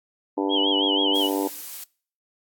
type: harmonic tone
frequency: 98 Hz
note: G2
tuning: in tune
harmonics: 3 / 4 / 5 / 6 / 7 / 8 / 9 / 10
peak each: -24 / -28 / -30 / -36 / -37 / -37 / -31 / -40 dBFS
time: 0.37-1.48 s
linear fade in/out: 10 ms
type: tone with vibrato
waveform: sine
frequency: 3111 Hz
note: G7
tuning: 14 cents flat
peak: -21 dBFS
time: 0.49-1.3 s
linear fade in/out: 50 ms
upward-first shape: sine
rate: 6.2 Hz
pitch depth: 110 cents each way
type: noise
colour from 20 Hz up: blue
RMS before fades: -36 dBFS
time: 1.15-1.84 s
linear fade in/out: 5 ms
effects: noise-tail reverb RT60 0.5 s tail -25 dB re dry + AAC 64 kbps